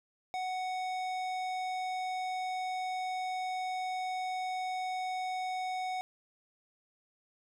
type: tone with tanh clipping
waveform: sine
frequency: 742 Hz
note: F#5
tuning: 5 cents sharp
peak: -35 dBFS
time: 0.34-6.01 s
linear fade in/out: 0 ms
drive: 16 dB
effects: none